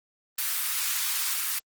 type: high-pass noise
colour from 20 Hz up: white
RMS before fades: -28 dBFS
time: 0.38-1.59 s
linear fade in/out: 5 ms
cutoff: 1100 Hz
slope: 24 dB/octave
effects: Opus 24 kbps